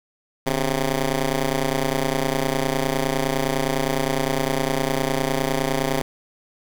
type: ring-modulated tone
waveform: 10% pulse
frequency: 134.9 Hz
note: C#3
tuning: 47 cents flat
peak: -9 dBFS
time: 0.46-6.02 s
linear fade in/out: 5 ms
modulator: 120 Hz
effects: none